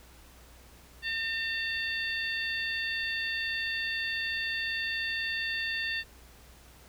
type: harmonic tone with a mistuned harmonic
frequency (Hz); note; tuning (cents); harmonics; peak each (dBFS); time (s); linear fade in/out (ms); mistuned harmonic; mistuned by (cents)
906; A#5; -50; 2 / 3 / 4 / 5; -32 / -36 / -38 / -40; 1.02-6.04; 50; 4; -31
effects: added 61 Hz sine -55 dBFS peak until 6.88 s + pink hiss -56 dBFS RMS until 6.88 s